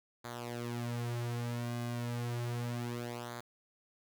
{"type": "tone with flanger", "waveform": "sawtooth", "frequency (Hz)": 119.6, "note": "A#2", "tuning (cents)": 45, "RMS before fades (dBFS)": -38, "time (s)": [0.24, 3.41], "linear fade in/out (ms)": 10, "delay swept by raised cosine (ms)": [0.36, 6.16], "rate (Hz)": 0.32, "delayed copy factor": -0.75, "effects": ["10-bit"]}